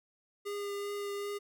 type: tone with vibrato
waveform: square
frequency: 405.8 Hz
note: G#4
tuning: 40 cents flat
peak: -36 dBFS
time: 0.45-1.39 s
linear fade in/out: 20 ms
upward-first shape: triangle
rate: 2.6 Hz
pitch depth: 14 cents each way
effects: none